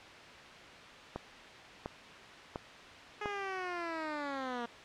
click train, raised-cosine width 1 ms, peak -23 dBFS, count 4, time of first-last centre 1.16-3.258 s, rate 1.43 Hz
10% pulse linear sweep, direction down, 420.2 to 233.1 Hz, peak -28 dBFS, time 3.21-4.66 s, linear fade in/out 5 ms
effects white hiss -50 dBFS RMS until 4.84 s + low-pass 3000 Hz 12 dB/octave

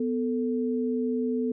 sine tone pair together, 248.2 / 442.2 Hz, B3 / A4, +9 / +9 cents, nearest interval minor seventh, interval 1000 cents, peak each -26 / -29 dBFS, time 0-1.52 s, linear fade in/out 5 ms, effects none

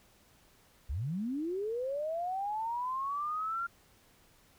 sine linear sweep, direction up, 55 to 1396.9 Hz, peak -32 dBFS, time 0.89-3.67 s, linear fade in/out 10 ms, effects pink hiss -64 dBFS RMS until 4.58 s

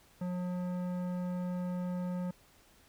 triangle tone with tanh clipping, 179.7 Hz, F3, 50 cents sharp, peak -35 dBFS, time 0.21-2.31 s, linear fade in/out 5 ms, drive 18 dB, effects pink hiss -63 dBFS RMS until 2.88 s

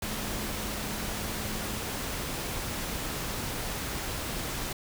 sine tone in noise, 211.8 Hz, G#3, 34 cents sharp, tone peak -41 dBFS, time 0.02-1.78 s, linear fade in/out 5 ms, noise pink, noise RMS -34 dBFS, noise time 0.02-4.73 s, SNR -10 dB, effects none

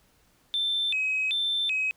sine tone with vibrato, 3005 Hz, F#7, 26 cents sharp, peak -23 dBFS, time 0.54-1.91 s, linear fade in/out 0 ms, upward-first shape square, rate 1.3 Hz, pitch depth 290 cents each way, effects tanh soft clip ceiling -20 dBFS + pink hiss -64 dBFS RMS until 1.96 s

